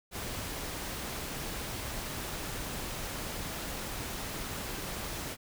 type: noise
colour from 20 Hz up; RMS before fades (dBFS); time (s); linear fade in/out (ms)
pink; -38; 0.11-5.37; 50
effects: none